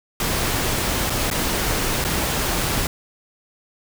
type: noise with dropouts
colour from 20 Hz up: pink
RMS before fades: -22 dBFS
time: 0.2-2.87 s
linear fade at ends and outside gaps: 2 ms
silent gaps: 1.098-1.102 / 1.302-1.312 / 2.042-2.048 s
effects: none